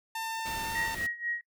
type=tone with pitch glide; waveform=sawtooth; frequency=898 to 903.2 Hz; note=A5 to A5; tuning=+35 to +45 cents; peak=-29 dBFS; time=0.15-0.95 s; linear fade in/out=5 ms; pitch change=+10 cents; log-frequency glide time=0.66-0.72 s
type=band-stop noise; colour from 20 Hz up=pink; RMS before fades=-41 dBFS; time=0.45-1.07 s; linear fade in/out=10 ms; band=750 to 1100 Hz; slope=96 dB/octave
type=tone with tremolo; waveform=sine; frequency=1893 Hz; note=A#6; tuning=26 cents sharp; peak=-29 dBFS; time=0.75-1.41 s; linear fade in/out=2 ms; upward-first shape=sine; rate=4.1 Hz; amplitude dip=85%
effects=noise-tail reverb RT60 0.1 s tail -20 dB re dry